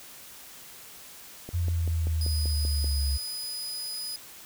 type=click train; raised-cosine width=2 ms; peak=-25 dBFS; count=8; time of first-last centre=1.49-2.844 s; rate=5.17 Hz
type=exponential sweep; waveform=sine; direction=down; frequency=87.31 to 69.3 Hz; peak=-24 dBFS; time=1.53-3.18 s; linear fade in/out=20 ms
type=tone; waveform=sawtooth; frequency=4978 Hz; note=D#8; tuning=in tune; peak=-30 dBFS; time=2.21-4.16 s; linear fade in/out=2 ms
effects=white hiss -47 dBFS RMS until 4.45 s